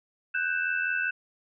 sine tone cluster, 1494 / 1579 / 2641 Hz, F#6 / G6 / E7, +16 / +12 / +3 cents, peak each -28 / -31 / -32 dBFS, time 0.34-1.11 s, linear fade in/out 10 ms, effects none

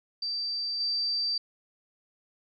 sine tone with level steps, 4664 Hz, D8, 13 cents flat, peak -29 / -26 dBFS, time 0.22-1.38 s, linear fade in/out 5 ms, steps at 0.8 s, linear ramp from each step 5 ms, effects none

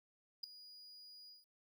triangle tone with ADSR envelope, 4900 Hz, D#8, 27 cents flat, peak -34 dBFS, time 0.43-1.46 s, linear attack 10 ms, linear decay 3 ms, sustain -19 dB, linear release 170 ms, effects tanh soft clip ceiling -33 dBFS + 12-bit

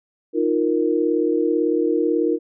sine chord, Eb suspended second, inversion none, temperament equal, 311.1 / 349.2 / 466.2 Hz, Eb4 / F4 / Bb4, 0 / 0 / 0 cents, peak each -21 dBFS, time 0.33-2.39 s, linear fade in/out 50 ms, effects none

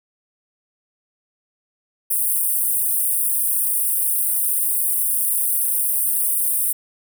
pink high-pass noise, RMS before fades -20 dBFS, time 2.1-6.73 s, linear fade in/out 10 ms, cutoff 8800 Hz, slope 96 dB/octave, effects none

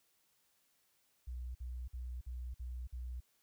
sine tone bursts, 61.74 Hz, B1, in tune, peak -40 dBFS, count 6, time 1.27-3.205 s, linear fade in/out 10 ms, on 280 ms, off 51 ms, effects white hiss -75 dBFS RMS until 3.42 s

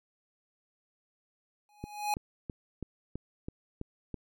square tone with exponential growth, 833 Hz, G#5, 5 cents sharp, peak -26 dBFS, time 1.69-2.14 s, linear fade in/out 1 ms, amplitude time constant 97 ms
click train, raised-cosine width 3 ms, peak -24 dBFS, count 8, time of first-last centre 1.84-4.143 s, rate 3.04 Hz
effects none

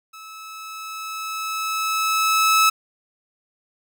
sawtooth tone with level ramp, 1300 Hz, E6, 24 cents flat, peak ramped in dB -35 to -9 dBFS, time 0.13-2.7 s, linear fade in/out 10 ms, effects none

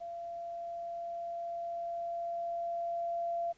sine tone with level ramp, 684 Hz, F5, 36 cents flat, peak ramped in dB -39 to -31 dBFS, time 0-3.53 s, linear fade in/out 20 ms, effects pink hiss -67 dBFS RMS until 3.57 s + resampled to 16000 Hz

